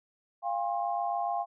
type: tone cluster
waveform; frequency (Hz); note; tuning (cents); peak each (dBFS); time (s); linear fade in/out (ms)
sine; 697 / 804 / 1066; F5 / G5 / C6; -4 / +44 / +32; -31 / -32 / -37; 0.42-1.46; 50
effects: none